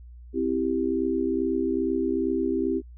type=chord; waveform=sine; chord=C major; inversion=none; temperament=equal; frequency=261.6 / 329.6 / 392 Hz; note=C4 / E4 / G4; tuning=0 / 0 / 0 cents; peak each=-27 dBFS; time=0.33-2.82 s; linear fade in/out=50 ms; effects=added 60 Hz sine -42 dBFS peak until 2.97 s